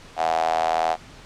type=tone with high-pass filter; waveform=sawtooth; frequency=81.4 Hz; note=E2; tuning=21 cents flat; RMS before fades=-22 dBFS; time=0.16-0.97 s; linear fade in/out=50 ms; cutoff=720 Hz; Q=8.3; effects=pink hiss -45 dBFS RMS until 1.25 s + low-pass 6000 Hz 12 dB/octave